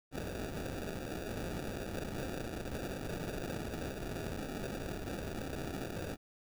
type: noise with sample-and-hold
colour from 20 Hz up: blue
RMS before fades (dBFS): -40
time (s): 0.11-6.17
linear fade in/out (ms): 50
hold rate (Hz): 1050
effects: none